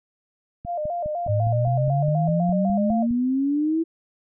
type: click train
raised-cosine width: 5 ms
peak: -23 dBFS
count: 13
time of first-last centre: 0.65-3.109 s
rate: 4.88 Hz
type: tone with vibrato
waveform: sine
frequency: 650 Hz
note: E5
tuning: 24 cents flat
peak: -24 dBFS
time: 0.65-3.07 s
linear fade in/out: 50 ms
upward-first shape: square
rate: 4 Hz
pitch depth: 120 cents each way
type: exponential sweep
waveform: sine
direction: up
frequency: 102.9 to 332.5 Hz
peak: -19 dBFS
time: 1.28-3.84 s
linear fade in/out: 20 ms
effects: none